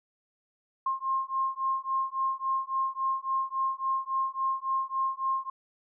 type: beating tone pair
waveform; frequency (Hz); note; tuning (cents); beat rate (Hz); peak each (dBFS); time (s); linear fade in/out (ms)
sine; 1063 / 1066.6; C6 / C6; +27 / +33; 3.6; -30; 0.86-5.5; 5
effects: none